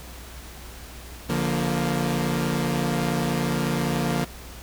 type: chord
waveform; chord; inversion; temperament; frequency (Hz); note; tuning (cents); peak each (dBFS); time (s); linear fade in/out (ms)
sawtooth; Bb major; first; equal with one note detuned; 143.98 / 174.61 / 233.1; D3 / F3 / Bb3; -34 / 0 / 0; -23; 1.29-4.25; 10
effects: added 61 Hz sine -41 dBFS peak until 4.62 s + pink hiss -43 dBFS RMS until 4.62 s

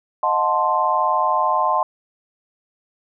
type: chord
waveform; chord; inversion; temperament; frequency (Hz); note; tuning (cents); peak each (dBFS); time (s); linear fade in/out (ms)
sine; D# diminished seventh; none; equal with one note detuned; 622.3 / 722.7 / 880 / 1046.5; D#5 / F#5 / A5 / C6; 0 / -41 / 0 / 0; -24 / -23 / -21 / -19; 0.23-1.83; 2
effects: none

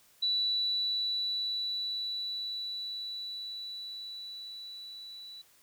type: tone with level ramp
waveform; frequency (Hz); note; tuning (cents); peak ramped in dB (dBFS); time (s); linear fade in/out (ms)
sine; 3951; B7; 0; -26 to -44; 0.22-5.42; 10
effects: white hiss -63 dBFS RMS until 5.62 s

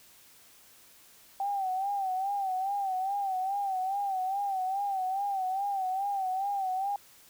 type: tone with vibrato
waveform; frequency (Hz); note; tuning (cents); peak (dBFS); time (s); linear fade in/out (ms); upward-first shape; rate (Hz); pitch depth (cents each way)
sine; 775; G5; -20; -28; 1.4-6.96; 2; sine; 2.4; 79
effects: white hiss -57 dBFS RMS until 7.29 s

